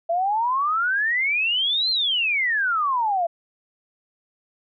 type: exponential two-way sweep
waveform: sine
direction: up then down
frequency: 659.3 to 4220 to 659.3 Hz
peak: -19 dBFS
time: 0.09-3.27 s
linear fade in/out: 10 ms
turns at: 1.9 s
effects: none